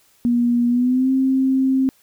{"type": "tone with pitch glide", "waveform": "sine", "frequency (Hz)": [239.7, 264.4], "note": ["A#3", "C4"], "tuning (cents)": [48, 18], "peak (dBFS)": -14, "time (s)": [0.25, 1.89], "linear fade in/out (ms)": 0, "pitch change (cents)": 170, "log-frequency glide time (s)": [0.68, 1.11], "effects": ["white hiss -57 dBFS RMS until 2.02 s"]}